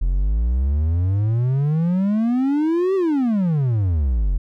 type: exponential two-way sweep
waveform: triangle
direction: up then down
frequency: 41.47 to 393.3 to 41.47 Hz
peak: -14 dBFS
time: 0.01-4.38 s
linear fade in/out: 10 ms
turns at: 2.95 s
effects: none